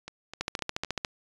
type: two click trains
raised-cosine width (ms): 0.2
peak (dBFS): -22 / -12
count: 4 / 10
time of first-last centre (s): 0.08-0.847 / 0.41-1.048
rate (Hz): 3.91 / 14.1
effects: resampled to 22050 Hz